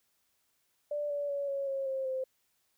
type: tone with pitch steps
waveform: sine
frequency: 587.3 / 575.9 / 564.7 / 553.7 / 542.9 / 532.4 / 522 Hz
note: D5 / D5 / C#5 / C#5 / C#5 / C5 / C5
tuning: 0 / -34 / +32 / -2 / -36 / +30 / -4 cents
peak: -31 dBFS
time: 0.91-2.24 s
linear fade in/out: 5 ms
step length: 190 ms
effects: white hiss -75 dBFS RMS until 2.77 s